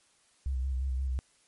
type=tone with vibrato; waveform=sine; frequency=65.41 Hz; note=C2; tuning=in tune; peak=-28 dBFS; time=0.46-1.19 s; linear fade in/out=0 ms; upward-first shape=square; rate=5.7 Hz; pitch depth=43 cents each way; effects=white hiss -66 dBFS RMS until 1.47 s + MP3 48 kbps